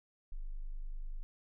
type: tone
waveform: sine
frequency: 25.18 Hz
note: G0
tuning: 47 cents sharp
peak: -37 dBFS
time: 0.32-1.23 s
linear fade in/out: 0 ms
effects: none